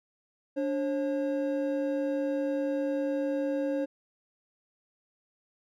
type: tone pair together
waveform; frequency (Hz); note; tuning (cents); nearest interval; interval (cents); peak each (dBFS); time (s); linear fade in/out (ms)
triangle; 290.4 / 540; D4 / C#5; -19 / -45; major seventh; 1074; -28; 0.56-3.86; 20
effects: none